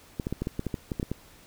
clicks, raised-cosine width 3 ms, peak -16 dBFS, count 12, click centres 0.198 / 0.269 / 0.326 / 0.42 / 0.471 / 0.594 / 0.667 / 0.742 / 0.918 / 0.998 / 1.029 / 1.116 s, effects pink hiss -54 dBFS RMS until 1.46 s

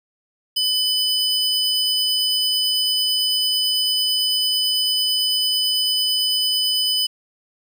square tone pair together, 3000 / 5003 Hz, F#7 / D#8, +23 / +9 cents, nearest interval major sixth, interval 886 cents, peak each -21 dBFS, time 0.56-7.07 s, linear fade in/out 10 ms, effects 8-bit

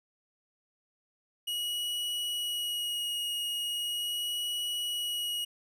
45% pulse tone with vibrato, 2900 Hz, F#7, 35 cents flat, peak -31 dBFS, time 1.47-5.45 s, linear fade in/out 10 ms, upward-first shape sine, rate 0.39 Hz, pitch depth 13 cents each way, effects none

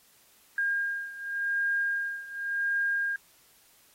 sine beating tone pair, 1614 / 1614.89 Hz, G#6 / G#6, -50 / -49 cents, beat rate 0.89 Hz, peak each -29 / -32 dBFS, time 0.58-3.16 s, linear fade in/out 2 ms, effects white hiss -61 dBFS RMS until 3.94 s + AAC 48 kbps

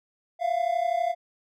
triangle tone pair together, 675 / 707.1 Hz, E5 / F5, +41 / +21 cents, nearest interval minor second, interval 80 cents, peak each -24 dBFS, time 0.39-1.15 s, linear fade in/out 50 ms, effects none

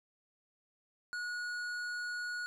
sine tone with hard clipping, 1454 Hz, F#6, 31 cents flat, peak -38 dBFS, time 1.13-2.46 s, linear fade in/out 0 ms, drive 10 dB, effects none

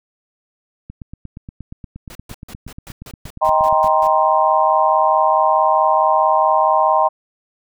click train, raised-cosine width 5 ms, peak -20 dBFS, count 26, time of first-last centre 0.9-3.845 s, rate 8.49 Hz
pink noise bursts, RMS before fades -37 dBFS, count 11, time 2.1-4.072 s, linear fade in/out 2 ms, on 52 ms, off 140 ms
sine chord, C minor seventh, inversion first, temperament just, 627.9 / 784.9 / 941.9 / 1046.5 Hz, Eb5 / G5 / Bb5 / C6, +16 / +2 / +18 / 0 cents, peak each -17 dBFS, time 3.41-7.09 s, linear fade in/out 20 ms
effects none

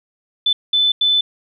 sine tone bursts at uneven times, 3510 Hz, A7, 5 cents flat, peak -12 dBFS, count 3, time 0.46-0.53 / 0.73-0.92 / 1.01-1.21 s, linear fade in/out 5 ms, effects none

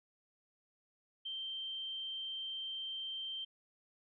sine tone, 3136 Hz, G7, in tune, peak -39 dBFS, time 1.25-3.45 s, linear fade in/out 10 ms, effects none

